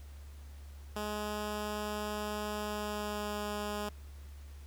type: tone with pitch glide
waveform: 10% pulse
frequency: 209.9 to 207.8 Hz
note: G#3 to G#3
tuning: +19 to +1 cents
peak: -27 dBFS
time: 0.96-3.89 s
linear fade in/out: 2 ms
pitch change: -18 cents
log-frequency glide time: 2.59-3.43 s
effects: added 71 Hz sine -46 dBFS peak until 4.66 s + pink hiss -61 dBFS RMS until 4.66 s